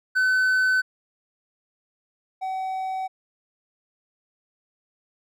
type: tone pair in turn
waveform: triangle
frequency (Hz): 1515 / 757.5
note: F#6 / F#5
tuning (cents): +40 / +40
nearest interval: octave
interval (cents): 1200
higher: first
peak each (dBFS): -16 / -24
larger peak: first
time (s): 0.15-0.82 / 2.41-3.08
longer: neither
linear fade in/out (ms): 20
effects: none